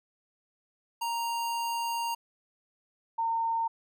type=tone pair in turn; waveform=square / sine; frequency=932.3 / 912.6 Hz; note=A#5 / A#5; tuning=0 / -37 cents; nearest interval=unison; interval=37 cents; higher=first; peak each=-30 / -26 dBFS; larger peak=second; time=1.01-2.15 / 3.18-3.68 s; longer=first; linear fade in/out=10 ms; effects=none